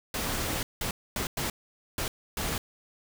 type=noise bursts at uneven times; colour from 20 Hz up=pink; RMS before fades=-31 dBFS; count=6; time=0.14-0.63 / 0.81-0.91 / 1.16-1.27 / 1.37-1.5 / 1.98-2.08 / 2.37-2.58 s; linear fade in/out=2 ms; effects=none